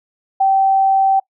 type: tone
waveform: sine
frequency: 775 Hz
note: G5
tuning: 20 cents flat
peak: -10 dBFS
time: 0.4-1.2 s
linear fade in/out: 10 ms
effects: noise-tail reverb RT60 0.1 s tail -24 dB re dry